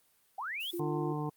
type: linear sweep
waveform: sine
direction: up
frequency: 705 to 3520 Hz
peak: -35 dBFS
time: 0.38-0.71 s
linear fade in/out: 5 ms
type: noise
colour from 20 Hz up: violet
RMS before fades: -47 dBFS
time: 0.6-0.8 s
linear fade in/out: 5 ms
type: tone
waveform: sine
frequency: 346.2 Hz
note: F4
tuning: 15 cents flat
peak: -34 dBFS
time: 0.73-1.13 s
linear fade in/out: 10 ms
type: harmonic tone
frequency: 150 Hz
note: D3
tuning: 37 cents sharp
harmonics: 1 / 2 / 3 / 5 / 6 / 7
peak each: -35 / -38 / -40 / -42 / -43 / -43 dBFS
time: 0.79-1.3 s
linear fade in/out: 10 ms
effects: white hiss -69 dBFS RMS until 1.36 s + Opus 32 kbps